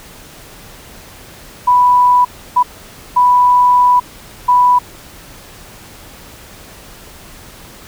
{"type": "tone bursts at uneven times", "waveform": "sine", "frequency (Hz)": 987.8, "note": "B5", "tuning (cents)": 0, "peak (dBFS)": -6, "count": 4, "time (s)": [[1.67, 2.25], [2.56, 2.63], [3.16, 4], [4.48, 4.79]], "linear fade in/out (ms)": 10, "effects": ["pink hiss -37 dBFS RMS until 7.87 s"]}